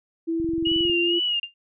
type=tone with pitch glide; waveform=sine; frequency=329.6 to 344.2 Hz; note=E4 to F4; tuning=0 to -25 cents; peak=-22 dBFS; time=0.27-1.2 s; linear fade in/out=20 ms; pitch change=+75 cents; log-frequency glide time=0.78-0.86 s
type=click train; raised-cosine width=5 ms; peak=-26 dBFS; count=12; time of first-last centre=0.4-0.898 s; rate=22.1 Hz
type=tone with vibrato; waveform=sine; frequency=2865 Hz; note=F7; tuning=44 cents sharp; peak=-21 dBFS; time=0.65-1.4 s; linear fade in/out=10 ms; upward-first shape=sine; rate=2.2 Hz; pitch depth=58 cents each way
type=tone with exponential decay; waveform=sine; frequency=2800 Hz; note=F7; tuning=4 cents sharp; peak=-25 dBFS; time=1.43-1.54 s; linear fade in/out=2 ms; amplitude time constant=23 ms
effects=none